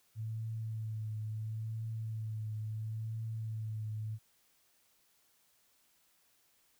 sine tone with vibrato, 110 Hz, A2, in tune, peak -36 dBFS, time 0.15-4.19 s, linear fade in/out 50 ms, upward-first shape triangle, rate 0.73 Hz, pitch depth 34 cents each way, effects white hiss -71 dBFS RMS until 6.79 s

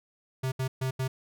square tone bursts at uneven times, 130.81 Hz, C3, in tune, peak -28 dBFS, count 4, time 0.43-0.52 / 0.59-0.68 / 0.81-0.91 / 0.99-1.08 s, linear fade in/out 10 ms, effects none

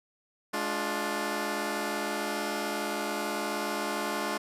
10% pulse chord, D diminished, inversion second, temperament just, 211.4 / 293.7 / 352.4 Hz, Ab3 / D4 / F4, +31 / 0 / +16 cents, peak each -26 dBFS, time 0.53-4.38 s, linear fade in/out 10 ms, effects resampled to 32000 Hz

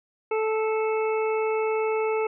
harmonic tone, 437.9 Hz, A4, 8 cents flat, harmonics 1 / 2 / 3 / 5 / 6, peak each -23 / -31 / -35 / -37 / -38 dBFS, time 0.31-2.27 s, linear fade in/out 5 ms, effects none

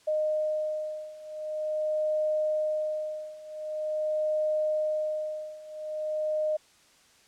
sine beating tone pair, 615 / 615.45 Hz, D#5 / D#5, -20 / -19 cents, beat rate 0.45 Hz, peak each -31 / -29 dBFS, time 0.07-6.57 s, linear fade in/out 10 ms, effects white hiss -60 dBFS RMS until 7.27 s + low-pass 8000 Hz 12 dB/octave

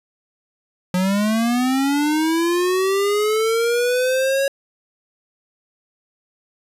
square linear sweep, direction up, 178.9 to 554.4 Hz, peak -17 dBFS, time 0.94-4.48 s, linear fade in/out 2 ms, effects resampled to 32000 Hz

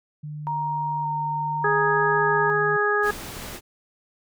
sine tone with pitch glide, 150 to 152.53 Hz, D3 to D#3, +37 to -34 cents, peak -31 dBFS, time 0.23-2.77 s, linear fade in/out 10 ms, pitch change +29 cents, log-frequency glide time 1.29-2.03 s
sine tone with vibrato, 929 Hz, A#5, 6 cents flat, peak -24 dBFS, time 0.47-2.5 s, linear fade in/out 0 ms, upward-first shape square, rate 0.87 Hz, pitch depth 14 cents each way
harmonic tone, 415.3 Hz, G#4, in tune, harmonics 1 / 2 / 3 / 4, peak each -23 / -29 / -25 / -23 dBFS, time 1.64-3.11 s, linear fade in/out 5 ms
pink noise, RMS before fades -36 dBFS, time 3.02-3.61 s, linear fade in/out 50 ms
effects none

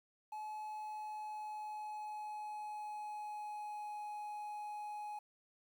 triangle tone with pitch glide, 855 to 837.9 Hz, A5 to G#5, -50 to +15 cents, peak -40 dBFS, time 0.32-5.19 s, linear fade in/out 5 ms, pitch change -35 cents, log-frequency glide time 0.64-4 s, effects 11-bit

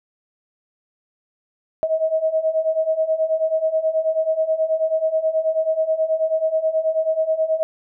sine beating tone pair, 631 / 640.3 Hz, D#5 / D#5, +24 / +49 cents, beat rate 9.3 Hz, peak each -22 / -19 dBFS, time 1.83-7.63 s, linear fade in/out 0 ms, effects none

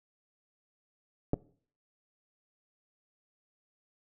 clicks, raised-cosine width 2 ms, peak -14 / -19 dBFS, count 2, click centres 1.334 / 1.341 s, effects noise-tail reverb RT60 0.5 s tail -21 dB re dry

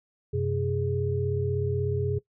sine tone cluster, 93.2 / 129.6 / 414.1 Hz, F#2 / C3 / G#4, +13 / -16 / -5 cents, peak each -29 dBFS, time 0.33-2.19 s, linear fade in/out 10 ms, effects noise-tail reverb RT60 0.1 s tail -18 dB re dry

